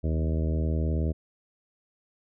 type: harmonic tone with a mistuned harmonic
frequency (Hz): 79.1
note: D#2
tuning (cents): +29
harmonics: 1 / 2 / 3 / 4 / 5 / 6 / 7 / 8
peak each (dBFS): -25 / -31 / -35 / -37 / -39 / -41 / -42 / -43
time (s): 0.03-1.13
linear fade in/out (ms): 20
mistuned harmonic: 1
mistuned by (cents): -63
effects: none